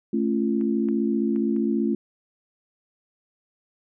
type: chord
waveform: sine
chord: A augmented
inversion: none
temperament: just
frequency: 220 / 275 / 343.8 Hz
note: A3 / C#4 / E#4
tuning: 0 / -14 / -27 cents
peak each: -23 / -26 / -26 dBFS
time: 0.13-1.95 s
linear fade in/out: 5 ms
type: clicks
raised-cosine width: 0.5 ms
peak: -33 / -29 / -32 / -36 dBFS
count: 4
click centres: 0.612 / 0.887 / 1.361 / 1.564 s
effects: none